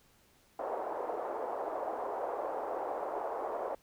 white band-pass noise, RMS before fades -37 dBFS, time 0.59-3.75 s, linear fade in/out 5 ms, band 430 to 840 Hz, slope 24 dB/octave, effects pink hiss -66 dBFS RMS until 3.82 s

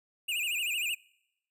square tone with vibrato, 2637 Hz, E7, in tune, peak -30 dBFS, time 0.28-0.95 s, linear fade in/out 10 ms, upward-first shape sine, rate 13 Hz, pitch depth 170 cents each way, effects noise-tail reverb RT60 0.9 s tail -26 dB re dry

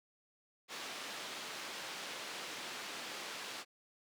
white band-pass noise, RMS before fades -45 dBFS, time 0.68-3.65 s, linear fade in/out 50 ms, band 230 to 4200 Hz, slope 12 dB/octave, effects none

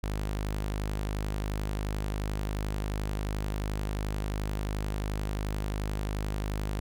sawtooth tone, 51.4 Hz, G#1, 17 cents flat, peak -26 dBFS, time 0.03-6.8 s, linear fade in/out 5 ms, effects none

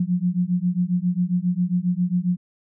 sine beating tone pair, 174.9 / 182.3 Hz, F3 / F#3, +3 / -25 cents, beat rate 7.4 Hz, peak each -22 / -22 dBFS, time 0-2.37 s, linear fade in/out 5 ms, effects none

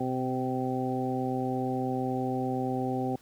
harmonic tone with a mistuned harmonic, 128.8 Hz, C3, 27 cents flat, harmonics 1 / 2 / 3 / 4 / 5 / 6, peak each -35 / -31 / -35 / -37 / -44 / -34 dBFS, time 0-3.16 s, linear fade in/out 5 ms, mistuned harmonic 1, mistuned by -20 cents, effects pink hiss -59 dBFS RMS until 3.21 s + high-pass 60 Hz 12 dB/octave

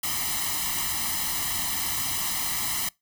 white noise with comb filter, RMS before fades -28 dBFS, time 0.03-2.89 s, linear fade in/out 5 ms, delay 0.99 ms, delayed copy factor +1, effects noise-tail reverb RT60 0.2 s tail -24 dB re dry

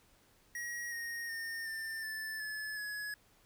square tone with pitch steps, 1900 / 1863 / 1826.8 / 1791.3 / 1756.5 / 1722.3 / 1688.8 Hz, A#6 / A#6 / A#6 / A6 / A6 / A6 / G#6, +33 / -2 / -36 / +31 / -3 / -37 / +29 cents, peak -39 dBFS, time 0.55-3.14 s, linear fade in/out 2 ms, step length 370 ms, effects pink hiss -67 dBFS RMS until 3.45 s

